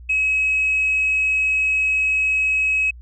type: tone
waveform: sine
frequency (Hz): 2559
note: D#7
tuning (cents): +48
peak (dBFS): -15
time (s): 0.09-2.91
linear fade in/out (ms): 10
effects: tanh soft clip ceiling -12 dBFS + added 60 Hz sine -37 dBFS peak until 3.01 s